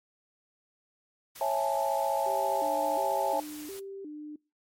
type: noise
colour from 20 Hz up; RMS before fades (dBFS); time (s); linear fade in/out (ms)
white; -46; 1.35-3.8; 10
type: chord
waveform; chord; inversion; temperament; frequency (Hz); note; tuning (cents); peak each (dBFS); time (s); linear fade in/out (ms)
sine; A major seventh; first; just; 550 / 660 / 825 / 880; C#5 / E5 / G#5 / A5; -14 / +2 / -12 / 0; -31; 1.41-3.4; 2
type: tone with vibrato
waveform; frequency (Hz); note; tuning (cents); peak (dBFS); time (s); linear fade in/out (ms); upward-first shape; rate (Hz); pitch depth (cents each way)
sine; 343; F4; -31; -38; 2.26-4.36; 5; square; 1.4; 230
effects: noise-tail reverb RT60 0.3 s tail -25 dB re dry + MP3 64 kbps